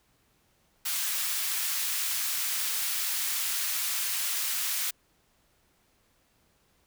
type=high-pass noise; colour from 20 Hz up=white; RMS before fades=-30 dBFS; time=0.85-4.91 s; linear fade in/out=10 ms; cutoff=1400 Hz; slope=12 dB/octave; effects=pink hiss -68 dBFS RMS until 6.86 s